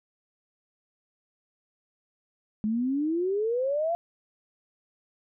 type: exponential sweep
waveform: sine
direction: up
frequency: 209 to 698.5 Hz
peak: -24 dBFS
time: 2.64-3.95 s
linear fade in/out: 0 ms
effects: none